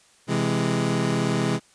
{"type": "chord", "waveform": "25% pulse", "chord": "C augmented", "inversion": "none", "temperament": "equal with one note detuned", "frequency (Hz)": [130.81, 166.73, 207.7], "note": ["C3", "E3", "G#3"], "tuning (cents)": [0, 20, 0], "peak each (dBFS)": -22, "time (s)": [0.27, 1.6], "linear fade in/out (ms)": 50, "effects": ["white hiss -57 dBFS RMS until 1.74 s", "resampled to 22050 Hz"]}